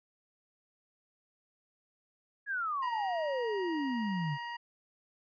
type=exponential sweep; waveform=sine; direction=down; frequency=1700 to 137.1 Hz; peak=-31 dBFS; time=2.46-4.38 s; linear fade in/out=50 ms
type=tone; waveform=25% pulse; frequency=947 Hz; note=A#5; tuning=27 cents sharp; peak=-34 dBFS; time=2.82-4.57 s; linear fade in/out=10 ms
effects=resampled to 11025 Hz